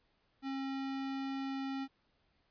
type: tone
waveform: square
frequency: 270.1 Hz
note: C#4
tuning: 45 cents flat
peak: -37 dBFS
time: 0.42-1.88 s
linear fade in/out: 50 ms
effects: pink hiss -75 dBFS RMS until 2.5 s + resampled to 11025 Hz